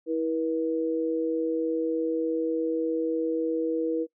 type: tone pair together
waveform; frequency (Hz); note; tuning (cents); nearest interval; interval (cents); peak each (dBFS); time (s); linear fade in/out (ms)
sine; 324.8 / 481.5; E4 / B4; -26 / -44; perfect fifth; 682; -27; 0.06-4.07; 50
effects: noise-tail reverb RT60 0.1 s tail -22 dB re dry